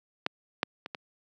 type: clicks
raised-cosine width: 0.3 ms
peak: -10 / -8 / -21 / -19 dBFS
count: 4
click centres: 0.264 / 0.631 / 0.861 / 0.948 s
effects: high-pass 200 Hz 12 dB/octave